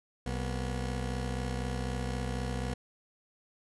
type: tone pair together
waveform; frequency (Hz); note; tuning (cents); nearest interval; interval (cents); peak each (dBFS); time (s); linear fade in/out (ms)
20% pulse; 64 / 241.6; C2 / B3; -38 / -38; octave + major seventh; 2300; -28 / -34; 0.26-2.74; 5
effects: resampled to 24000 Hz